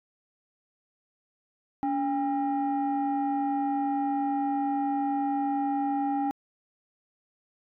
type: tone pair together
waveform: sine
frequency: 284.2 / 803.8 Hz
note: C#4 / G5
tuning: +43 / +43 cents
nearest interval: octave + tritone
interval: 1800 cents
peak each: -26 dBFS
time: 1.83-6.31 s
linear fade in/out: 0 ms
effects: tanh soft clip ceiling -21 dBFS